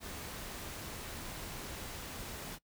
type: noise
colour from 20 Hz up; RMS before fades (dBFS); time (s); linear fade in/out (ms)
pink; -44; 0-2.59; 50
effects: noise-tail reverb RT60 0.1 s tail -21 dB re dry